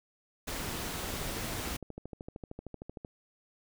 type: noise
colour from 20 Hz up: pink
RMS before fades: -37 dBFS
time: 0.47-1.77 s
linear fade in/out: 10 ms
type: click train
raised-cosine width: 2 ms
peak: -28 dBFS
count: 26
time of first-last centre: 1.14-3.048 s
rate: 13.1 Hz
effects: none